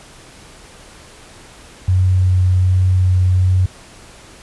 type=tone with vibrato; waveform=sine; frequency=92.1 Hz; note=F#2; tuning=7 cents flat; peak=-10 dBFS; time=1.88-3.66 s; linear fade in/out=5 ms; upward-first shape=sine; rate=1.3 Hz; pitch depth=9 cents each way; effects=pink hiss -41 dBFS RMS until 4.42 s + resampled to 24000 Hz